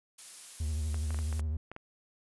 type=noise; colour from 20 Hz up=blue; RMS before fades=-45 dBFS; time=0.18-1.41 s; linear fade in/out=10 ms
type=tone with vibrato; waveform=triangle; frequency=76.9 Hz; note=D#2; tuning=20 cents flat; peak=-28 dBFS; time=0.6-1.57 s; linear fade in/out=5 ms; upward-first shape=triangle; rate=12 Hz; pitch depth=94 cents each way
type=clicks; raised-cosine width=0.5 ms; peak=-28 dBFS; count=8; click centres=0.944 / 1.106 / 1.145 / 1.189 / 1.327 / 1.395 / 1.716 / 1.764 s
effects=resampled to 24000 Hz